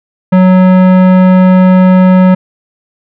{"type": "tone with tanh clipping", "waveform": "sine", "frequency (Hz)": 185, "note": "F#3", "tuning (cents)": 0, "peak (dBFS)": -4, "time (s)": [0.32, 2.35], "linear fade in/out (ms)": 10, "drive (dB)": 17, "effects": []}